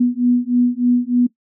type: beating tone pair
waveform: sine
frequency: 243.2 / 246.5 Hz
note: B3 / B3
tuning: -26 / -3 cents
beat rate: 3.3 Hz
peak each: -16 dBFS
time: 0-1.27 s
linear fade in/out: 10 ms
effects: noise-tail reverb RT60 0.1 s tail -18 dB re dry